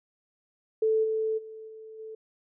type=tone with level steps; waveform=sine; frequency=439.5 Hz; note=A4; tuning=2 cents flat; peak=-21 / -25 / -40 / -42 / -38 dBFS; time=0.82-2.15 s; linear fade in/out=5 ms; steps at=1.03 / 1.37 / 1.67 / 1.98 s; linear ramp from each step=20 ms; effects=none